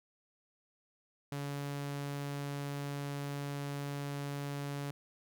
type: tone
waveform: sawtooth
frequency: 142.2 Hz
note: C#3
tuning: 45 cents sharp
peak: -33 dBFS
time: 1.32-4.91 s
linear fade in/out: 2 ms
effects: 12-bit